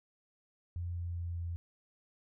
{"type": "tone with pitch steps", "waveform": "sine", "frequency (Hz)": [87, 86.45, 85.9, 85.36], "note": ["F2", "F2", "F2", "F2"], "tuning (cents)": [-6, -17, -28, -39], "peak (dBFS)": -35, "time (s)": [0.76, 1.56], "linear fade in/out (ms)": 0, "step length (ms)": 200, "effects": []}